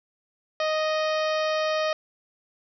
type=harmonic tone; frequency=622.3 Hz; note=D#5; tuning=in tune; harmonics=1 / 2 / 3 / 4 / 5 / 6 / 7 / 8 / 9; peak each=-24 / -30 / -34 / -36 / -38 / -40 / -41 / -42 / -43 dBFS; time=0.6-1.93 s; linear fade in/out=2 ms; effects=none